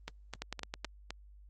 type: two click trains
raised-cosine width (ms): 0.2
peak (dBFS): -22 / -20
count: 5 / 5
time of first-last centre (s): 0.08-1.106 / 0.42-0.846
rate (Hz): 3.9 / 9.39
effects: added 50 Hz sine -53 dBFS peak until 1.49 s + Opus 32 kbps